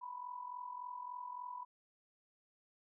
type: tone with amplitude modulation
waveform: sine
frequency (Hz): 987.8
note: B5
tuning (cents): 0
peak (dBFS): -40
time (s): 0.01-1.65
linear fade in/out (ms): 20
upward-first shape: sine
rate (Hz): 43.5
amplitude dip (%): 70
effects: none